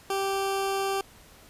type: tone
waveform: 20% pulse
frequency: 390.6 Hz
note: G4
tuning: 6 cents flat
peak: -21 dBFS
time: 0.1-1.01 s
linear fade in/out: 2 ms
effects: pink hiss -53 dBFS RMS until 1.49 s + resampled to 32000 Hz